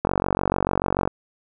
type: click train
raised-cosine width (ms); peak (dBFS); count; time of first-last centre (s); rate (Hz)
1; -6; 49; 0.05-1.076; 46.8
effects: none